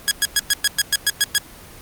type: tone bursts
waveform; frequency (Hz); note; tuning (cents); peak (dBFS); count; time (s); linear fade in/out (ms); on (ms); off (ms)
10% pulse; 1661.2; G#6; 0; -5; 10; 0.08-1.38; 0; 31; 110
effects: pink hiss -41 dBFS RMS until 1.81 s + Opus 24 kbps